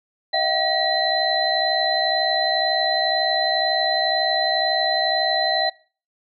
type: tone cluster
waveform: sine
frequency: 631 / 693 / 765 / 1917 / 4048 Hz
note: D#5 / F5 / G5 / A#6 / B7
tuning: +24 / -14 / -42 / +48 / +42 cents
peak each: -25 / -26 / -24 / -26 / -22 dBFS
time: 0.33-5.7 s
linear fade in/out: 10 ms
effects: noise-tail reverb RT60 0.4 s tail -23 dB re dry